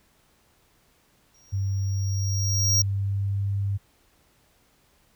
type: tone with exponential growth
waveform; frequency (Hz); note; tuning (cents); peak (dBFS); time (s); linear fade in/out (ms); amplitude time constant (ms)
square; 5640; F8; +16; -18; 1.34-2.82; 5; 320
type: tone with pitch glide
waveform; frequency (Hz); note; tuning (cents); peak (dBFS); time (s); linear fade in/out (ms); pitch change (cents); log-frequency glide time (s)
sine; 98 to 99.48; G2 to G2; 0 to +26; -23; 1.52-3.78; 20; +26; 2.39-3.54
effects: pink hiss -63 dBFS RMS until 5.15 s